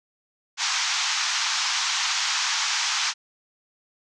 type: band-pass noise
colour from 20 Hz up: white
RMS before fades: -25 dBFS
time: 0.57-3.14 s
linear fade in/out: 50 ms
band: 830 to 6600 Hz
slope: 48 dB/octave
effects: none